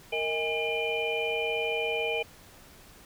sine tone cluster, 462.3 / 632 / 818 / 2406 / 3034 Hz, A#4 / D#5 / G#5 / D7 / F#7, -14 / +27 / -26 / +41 / +43 cents, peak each -31 / -35 / -38 / -31 / -37 dBFS, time 0.12-2.23 s, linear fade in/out 10 ms, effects pink hiss -53 dBFS RMS until 3.05 s

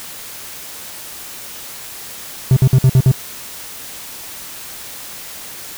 triangle tone bursts, 130.2 Hz, C3, 8 cents flat, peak -4 dBFS, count 6, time 2.51-3.116 s, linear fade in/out 2 ms, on 56 ms, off 54 ms, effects white hiss -32 dBFS RMS until 5.77 s

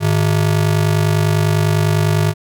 square ring-modulated tone, 130 Hz, C3, 11 cents flat, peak -10 dBFS, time 0-2.34 s, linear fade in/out 50 ms, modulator 25 Hz, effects none

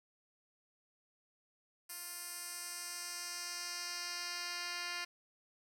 10% pulse tone with band-pass filter sweep, 350.4 Hz, F4, 6 cents sharp, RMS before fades -43 dBFS, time 1.89-5.05 s, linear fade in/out 10 ms, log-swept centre 11000 to 3600 Hz, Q 1.4, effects 10-bit

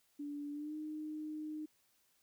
sine tone with pitch glide, 290 to 306.9 Hz, D4 to D#4, -22 to -24 cents, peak -40 dBFS, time 0.19-1.66 s, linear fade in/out 10 ms, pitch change +98 cents, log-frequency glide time 0.52-0.75 s, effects white hiss -74 dBFS RMS until 2.22 s

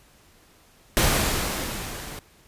pink noise with level ramp, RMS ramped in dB -19 to -38 dBFS, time 0.97-2.19 s, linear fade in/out 0 ms, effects pink hiss -56 dBFS RMS until 2.47 s + resampled to 32000 Hz

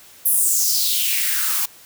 blue noise with high-pass filter sweep, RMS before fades -19 dBFS, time 0.25-1.66 s, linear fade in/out 10 ms, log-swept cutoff 12000 to 910 Hz, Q 3.8, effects white hiss -46 dBFS RMS until 1.85 s

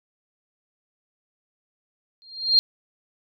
sine tone with exponential growth, 4206 Hz, C8, 8 cents sharp, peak -10 dBFS, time 2.22-2.59 s, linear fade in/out 0 ms, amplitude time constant 79 ms, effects none

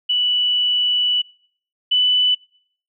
sine tone pair in turn, 2960 / 2987 Hz, F#7 / F#7, 0 / +16 cents, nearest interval unison, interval 16 cents, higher second, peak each -15 / -13 dBFS, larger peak second, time 0.09-1.22 / 1.91-2.35 s, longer first, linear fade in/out 10 ms, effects noise-tail reverb RT60 0.6 s tail -25 dB re dry

